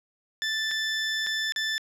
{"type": "tone with dropouts", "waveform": "20% pulse", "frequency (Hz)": 1760, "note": "A6", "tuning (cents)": 0, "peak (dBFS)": -21, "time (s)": [0.42, 1.78], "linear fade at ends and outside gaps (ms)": 0, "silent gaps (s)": [[0.711, 0.714], [1.265, 1.27], [1.522, 1.561]], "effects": ["low-pass 8000 Hz 12 dB/octave"]}